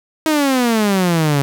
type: exponential sweep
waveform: sawtooth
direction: down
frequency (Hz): 320 to 137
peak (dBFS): -9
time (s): 0.26-1.42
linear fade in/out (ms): 0
effects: none